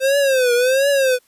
square tone with vibrato, 522 Hz, C5, 4 cents flat, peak -14 dBFS, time 0-1.19 s, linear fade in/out 50 ms, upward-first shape triangle, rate 1.4 Hz, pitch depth 160 cents each way, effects white hiss -58 dBFS RMS until 1.27 s + resampled to 32000 Hz

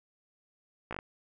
slowing click train, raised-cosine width 0.5 ms, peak -22 dBFS, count 5, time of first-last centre 0.91-0.989 s, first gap 16 ms, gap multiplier 1.14, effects none

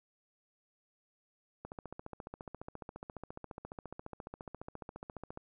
click train, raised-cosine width 1 ms, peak -29 dBFS, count 55, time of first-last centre 1.65-5.374 s, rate 14.5 Hz, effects none

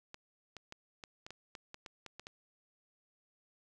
clicks, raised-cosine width 0.2 ms, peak -29 dBFS, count 12, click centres 0.144 / 0.567 / 0.724 / 1.038 / 1.265 / 1.306 / 1.552 / 1.744 / 1.862 / 2.063 / 2.196 / 2.269 s, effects none

